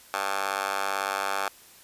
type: tone with high-pass filter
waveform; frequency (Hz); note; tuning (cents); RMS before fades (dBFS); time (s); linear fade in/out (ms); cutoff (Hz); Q
10% pulse; 98; G2; 0; -29; 0.14-1.48; 0; 950; 7.1
effects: white hiss -52 dBFS RMS until 1.83 s + resampled to 32000 Hz